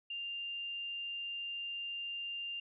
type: tone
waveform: sine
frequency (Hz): 2794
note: F7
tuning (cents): 0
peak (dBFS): -38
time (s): 0.1-2.6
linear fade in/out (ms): 5
effects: none